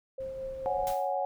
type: tone with tremolo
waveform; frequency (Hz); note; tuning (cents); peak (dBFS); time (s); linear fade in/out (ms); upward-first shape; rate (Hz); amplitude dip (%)
sine; 530; C5; +22; -33; 0.18-0.84; 5; triangle; 4.6; 40
type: noise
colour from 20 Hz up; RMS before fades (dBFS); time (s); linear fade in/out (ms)
brown; -49; 0.2-0.93; 5
type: chord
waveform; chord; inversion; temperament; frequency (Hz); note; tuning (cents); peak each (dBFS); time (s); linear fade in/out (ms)
sine; C# suspended fourth; none; equal; 554.4 / 740 / 830.6; C#5 / F#5 / G#5; 0 / 0 / 0; -32 / -31 / -34; 0.66-1.25; 0
type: noise with exponential decay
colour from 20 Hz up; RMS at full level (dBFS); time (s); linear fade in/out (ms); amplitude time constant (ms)
white; -39; 0.87-1.15; 0; 60
effects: none